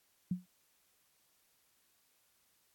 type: tone with exponential decay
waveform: sine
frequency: 180.9 Hz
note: F#3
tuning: 39 cents flat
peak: -28 dBFS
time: 0.31-0.46 s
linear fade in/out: 5 ms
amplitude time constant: 31 ms
effects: white hiss -73 dBFS RMS until 2.74 s + AAC 64 kbps